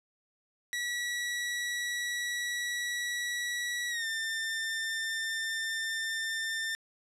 sawtooth tone with pitch glide, 1935 to 1795 Hz, B6 to A6, -36 to +34 cents, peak -28 dBFS, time 0.73-6.75 s, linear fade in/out 0 ms, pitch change -130 cents, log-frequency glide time 3.89-4.06 s, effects low-pass 10000 Hz 12 dB/octave

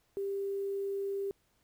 sine tone with quantisation, 395.6 Hz, G4, 16 cents sharp, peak -32 dBFS, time 0.17-1.31 s, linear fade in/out 0 ms, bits 10, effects pink hiss -73 dBFS RMS until 1.63 s

